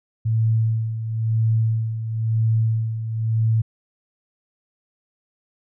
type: tone with tremolo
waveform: sine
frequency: 111.9 Hz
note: A2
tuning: 30 cents sharp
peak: -15 dBFS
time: 0.25-3.62 s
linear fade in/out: 10 ms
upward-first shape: sine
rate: 0.99 Hz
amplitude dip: 65%
effects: none